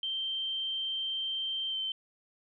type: tone with pitch glide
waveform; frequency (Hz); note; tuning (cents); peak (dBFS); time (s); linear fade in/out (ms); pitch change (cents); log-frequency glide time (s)
sine; 3136 to 3100; G7 to G7; 0 to -20; -31; 0.03-1.92; 2; -20; 1.69-1.77
effects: none